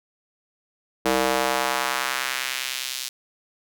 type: tone with high-pass filter sweep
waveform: square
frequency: 65 Hz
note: C2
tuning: 11 cents flat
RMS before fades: -25 dBFS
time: 1.05-3.09 s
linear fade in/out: 10 ms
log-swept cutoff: 380 to 4300 Hz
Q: 1.1
effects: none